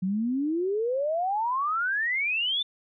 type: exponential sweep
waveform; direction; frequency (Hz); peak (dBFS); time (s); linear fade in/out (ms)
sine; up; 180 to 3596; -24; 0.02-2.63; 10
effects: none